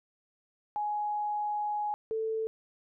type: tone pair in turn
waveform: sine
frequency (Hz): 836 / 442.9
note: G#5 / A4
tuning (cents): +11 / +11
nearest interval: major seventh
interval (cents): 1100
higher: first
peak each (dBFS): -29 / -29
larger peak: neither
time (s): 0.76-1.94 / 2.11-2.47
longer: first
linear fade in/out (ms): 0
effects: none